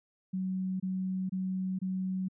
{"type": "tone bursts", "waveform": "sine", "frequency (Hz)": 187.3, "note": "F#3", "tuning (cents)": 21, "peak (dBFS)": -30, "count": 4, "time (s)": [0.33, 2.285], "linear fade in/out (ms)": 10, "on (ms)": 470, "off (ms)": 25, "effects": []}